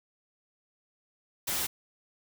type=noise; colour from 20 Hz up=white; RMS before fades=-31 dBFS; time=1.47-1.67 s; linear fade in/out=10 ms; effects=none